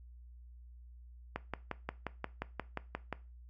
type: click train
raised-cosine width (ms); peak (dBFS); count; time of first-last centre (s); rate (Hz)
0.5; -21; 11; 1.36-3.127; 5.66
effects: noise-tail reverb RT60 0.3 s tail -18 dB re dry + added 60 Hz sine -51 dBFS peak until 3.49 s